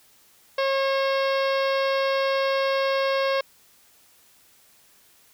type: harmonic tone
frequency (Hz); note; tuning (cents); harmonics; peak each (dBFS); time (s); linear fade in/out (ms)
542; C#5; -39; 1 / 2 / 3 / 4 / 5 / 6 / 7 / 8 / 9 / 10; -22 / -28 / -32 / -34 / -36 / -38 / -39 / -40 / -41 / -42; 0.58-3.41; 5
effects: white hiss -57 dBFS RMS until 5.33 s